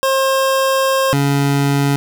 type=tone pair in turn; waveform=25% pulse; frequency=534 / 140.66 Hz; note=C5 / C#3; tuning=+35 / +26 cents; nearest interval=octave + major seventh; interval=2309 cents; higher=first; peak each=-9 dBFS; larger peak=neither; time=0.03-1.13 / 1.13-1.96 s; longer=first; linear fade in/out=0 ms; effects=none